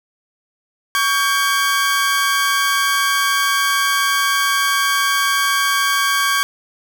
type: tone pair together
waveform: sawtooth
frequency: 1126 / 1592.4 Hz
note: C#6 / G6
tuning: +27 / +27 cents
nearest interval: tritone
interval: 600 cents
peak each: -14 dBFS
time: 0.95-6.43 s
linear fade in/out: 0 ms
effects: none